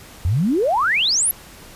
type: exponential sweep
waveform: sine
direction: up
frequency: 78.6 to 11840 Hz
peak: -15 dBFS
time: 0.25-1.31 s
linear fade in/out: 0 ms
effects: pink hiss -42 dBFS RMS until 1.75 s + resampled to 32000 Hz